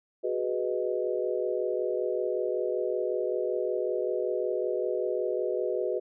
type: chord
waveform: sine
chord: G# minor seventh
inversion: third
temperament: equal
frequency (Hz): 370 / 415.3 / 493.9 / 622.3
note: F#4 / G#4 / B4 / D#5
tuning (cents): 0 / 0 / 0 / 0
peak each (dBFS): -31 / -33 / -31 / -34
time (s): 0.23-6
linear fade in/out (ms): 20
effects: none